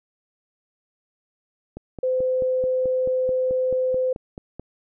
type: click train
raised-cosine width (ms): 2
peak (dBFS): -21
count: 14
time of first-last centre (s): 1.77-4.596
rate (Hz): 4.6
type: tone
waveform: sine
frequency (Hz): 513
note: C5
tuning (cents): -34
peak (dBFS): -19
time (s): 2.03-4.13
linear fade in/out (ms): 5
effects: none